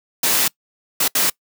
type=noise bursts at uneven times; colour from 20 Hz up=white; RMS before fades=-17 dBFS; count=3; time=0.23-0.48 / 1-1.08 / 1.15-1.3 s; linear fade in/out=5 ms; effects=noise-tail reverb RT60 0.1 s tail -24 dB re dry + high-pass 150 Hz 12 dB/octave